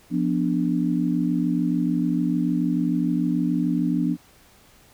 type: chord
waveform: sine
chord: B diminished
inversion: second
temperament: equal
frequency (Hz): 174.61 / 246.9 / 293.7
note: F3 / B3 / D4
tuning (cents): 0 / 0 / 0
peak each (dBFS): -24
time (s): 0.1-4.17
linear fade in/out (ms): 50
effects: pink hiss -54 dBFS RMS until 4.93 s